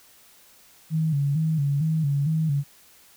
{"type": "tone with vibrato", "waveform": "sine", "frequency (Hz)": 150, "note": "D3", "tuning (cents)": 37, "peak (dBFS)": -20, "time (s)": [0.9, 2.64], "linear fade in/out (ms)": 50, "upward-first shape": "square", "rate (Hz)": 2.2, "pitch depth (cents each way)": 100, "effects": ["white hiss -54 dBFS RMS until 3.16 s"]}